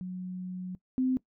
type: tone pair in turn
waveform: sine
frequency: 183.1 / 257.8 Hz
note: F#3 / C4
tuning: -18 / -26 cents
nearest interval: tritone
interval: 592 cents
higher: second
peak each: -34 / -24 dBFS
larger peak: second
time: 0.01-0.75 / 0.98-1.17 s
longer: first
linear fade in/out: 0 ms
effects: noise-tail reverb RT60 0.1 s tail -20 dB re dry